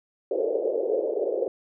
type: band-pass noise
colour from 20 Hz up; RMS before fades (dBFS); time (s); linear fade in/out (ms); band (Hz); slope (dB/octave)
pink; -26; 0.31-1.48; 2; 390 to 560; 48
effects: none